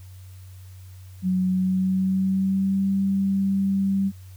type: tone with pitch glide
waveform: sine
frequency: 185 to 194.98 Hz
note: F#3 to G3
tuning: 0 to -9 cents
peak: -19 dBFS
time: 1.22-4.12 s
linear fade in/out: 50 ms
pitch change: +91 cents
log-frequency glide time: 1.46-2.89 s
effects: added 93 Hz sine -40 dBFS peak until 4.36 s + white hiss -56 dBFS RMS until 4.36 s